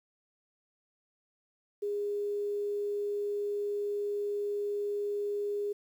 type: tone with quantisation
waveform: sine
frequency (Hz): 410.1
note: G#4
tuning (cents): -22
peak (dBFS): -30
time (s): 1.82-5.73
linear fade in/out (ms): 10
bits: 10
effects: none